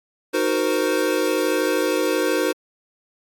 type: chord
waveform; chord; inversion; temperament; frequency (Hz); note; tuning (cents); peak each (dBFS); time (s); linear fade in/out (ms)
square; C half-diminished seventh; first; equal with one note detuned; 311.1 / 370 / 466.2 / 519; Eb4 / Gb4 / Bb4 / C5; 0 / 0 / 0 / -14; -25; 0.33-2.53; 20
effects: AAC 64 kbps